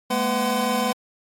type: tone cluster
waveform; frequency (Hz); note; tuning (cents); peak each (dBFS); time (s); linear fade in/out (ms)
square; 211.2 / 237.4 / 502 / 752 / 1026; G#3 / A#3 / B4 / F#5 / C6; +29 / +32 / +28 / +28 / -34; -28; 0.1-0.93; 10
effects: AAC 48 kbps